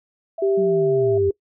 sine tone, 661 Hz, E5, 5 cents sharp, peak -26 dBFS, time 0.38-1.18 s, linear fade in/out 5 ms
sine tone with pitch glide, 392 to 395.9 Hz, G4 to G4, 0 to +17 cents, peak -16 dBFS, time 0.42-1.31 s, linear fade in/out 5 ms, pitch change +17 cents, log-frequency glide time 0.87-0.96 s
sine linear sweep, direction down, 193.4 to 85.3 Hz, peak -25 dBFS, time 0.57-1.3 s, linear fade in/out 10 ms
effects noise-tail reverb RT60 0.1 s tail -22 dB re dry

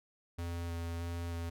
square tone with vibrato, 84.9 Hz, F2, 48 cents flat, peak -37 dBFS, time 0.38-1.5 s, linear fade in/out 10 ms, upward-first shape square, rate 1.6 Hz, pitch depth 10 cents each way, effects none

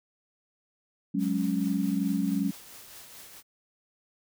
sine chord, F# suspended second, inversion none, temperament equal, 185 / 207.7 / 277.2 Hz, F#3 / G#3 / C#4, 0 / 0 / 0 cents, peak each -29 dBFS, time 1.14-2.51 s, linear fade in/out 10 ms
white noise with tremolo, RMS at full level -46 dBFS, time 1.18-3.43 s, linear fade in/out 50 ms, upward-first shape triangle, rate 4.6 Hz, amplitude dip 40%
effects none

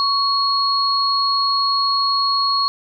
sine tone pair together, 1117 / 4313 Hz, C#6 / C#8, +13 / -48 cents, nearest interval octave + major seventh, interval 2339 cents, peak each -18 dBFS, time 0-2.68 s, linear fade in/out 0 ms, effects none

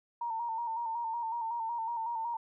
sine tone with vibrato, 921 Hz, A#5, 21 cents flat, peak -32 dBFS, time 0.21-2.37 s, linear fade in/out 5 ms, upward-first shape square, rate 5.4 Hz, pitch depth 43 cents each way, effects none

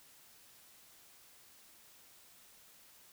silence, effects white hiss -61 dBFS RMS until 3.12 s

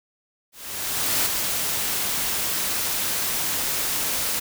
white noise with ADSR envelope, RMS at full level -21 dBFS, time 0.52-4.4 s, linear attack 740 ms, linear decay 5 ms, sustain -4 dB, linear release 12 ms, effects none

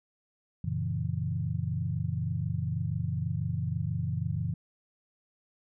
sine chord, F# dominant seventh, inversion none, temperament equal, 92.5 / 116.54 / 138.59 / 164.81 Hz, F#2 / A#2 / C#3 / E3, 0 / 0 / 0 / 0 cents, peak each -34 dBFS, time 0.64-4.54 s, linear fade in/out 5 ms, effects none

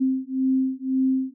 sine beating tone pair, 261.6 / 263.5 Hz, C4 / C4, 0 / +12 cents, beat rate 1.9 Hz, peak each -23 dBFS, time 0-1.34 s, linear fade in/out 20 ms, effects none

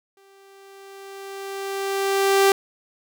sawtooth tone with exponential growth, 392 Hz, G4, in tune, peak -9 dBFS, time 0.17-2.52 s, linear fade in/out 2 ms, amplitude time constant 510 ms, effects none

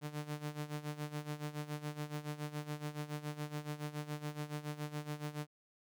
sawtooth tone with tremolo, 149.3 Hz, D3, 29 cents sharp, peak -33 dBFS, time 0.01-5.47 s, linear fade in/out 50 ms, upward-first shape sine, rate 7.1 Hz, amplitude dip 80%, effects none

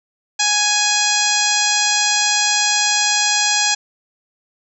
harmonic tone with a mistuned harmonic, 832 Hz, G#5, 3 cents sharp, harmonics 1 / 2 / 3 / 4 / 5 / 6 / 7 / 8 / 9, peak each -23 / -23 / -23 / -23 / -23 / -23 / -23 / -23 / -23 dBFS, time 0.39-3.75 s, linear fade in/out 10 ms, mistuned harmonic 6, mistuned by -18 cents, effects none

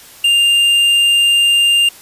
sine tone with tanh clipping, 2800 Hz, F7, 4 cents sharp, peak -10 dBFS, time 0.24-1.89 s, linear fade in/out 5 ms, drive 9 dB, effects white hiss -39 dBFS RMS until 2.01 s + resampled to 32000 Hz

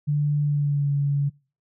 sine tone with pitch glide, 146.83 to 142.07 Hz, D3 to C#3, 0 to +43 cents, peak -19 dBFS, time 0.07-1.3 s, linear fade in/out 20 ms, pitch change -57 cents, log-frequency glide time 0.42-0.91 s, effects noise-tail reverb RT60 0.4 s tail -26 dB re dry

